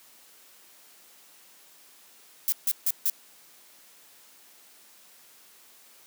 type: noise bursts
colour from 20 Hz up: violet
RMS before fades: -24 dBFS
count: 4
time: 2.48-3.098 s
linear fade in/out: 0 ms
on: 42 ms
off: 150 ms
effects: white hiss -55 dBFS RMS until 6.06 s + high-pass 200 Hz 12 dB/octave